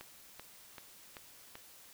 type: click train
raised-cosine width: 0.3 ms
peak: -30 dBFS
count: 5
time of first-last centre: 0.01-1.554 s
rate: 2.59 Hz
effects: white hiss -57 dBFS RMS until 1.93 s